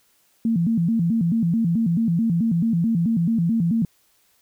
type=tone with vibrato; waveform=sine; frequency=196 Hz; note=G3; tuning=in tune; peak=-17 dBFS; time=0.45-3.85 s; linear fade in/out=2 ms; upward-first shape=square; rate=4.6 Hz; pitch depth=260 cents each way; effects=white hiss -62 dBFS RMS until 4.41 s